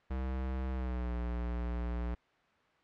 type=tone with pitch glide; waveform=square; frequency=65 to 59.61 Hz; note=C2 to A#1; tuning=-11 to +39 cents; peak=-34 dBFS; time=0.1-2.15 s; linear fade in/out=10 ms; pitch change=-150 cents; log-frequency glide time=0.71-1.13 s; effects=white hiss -67 dBFS RMS until 2.83 s + low-pass 2000 Hz 12 dB/octave